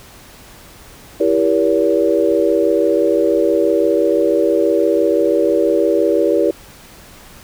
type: chord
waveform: sine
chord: E diminished seventh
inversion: none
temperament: just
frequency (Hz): 329.6 / 395.6 / 474.7 / 569.6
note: E4 / G4 / Bb4 / Db5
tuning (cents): 0 / +16 / +31 / +47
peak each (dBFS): -17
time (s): 1.2-6.51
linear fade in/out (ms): 5
effects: pink hiss -41 dBFS RMS until 7.43 s